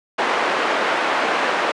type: band-pass noise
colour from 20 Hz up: pink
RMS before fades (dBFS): -20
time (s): 0.18-1.72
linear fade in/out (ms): 10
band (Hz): 500 to 2100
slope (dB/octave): 12
effects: high-pass 200 Hz 12 dB/octave + resampled to 22050 Hz